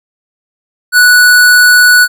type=tone; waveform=square; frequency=1476 Hz; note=F#6; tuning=5 cents flat; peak=-3 dBFS; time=0.92-2.08 s; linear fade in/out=50 ms; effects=none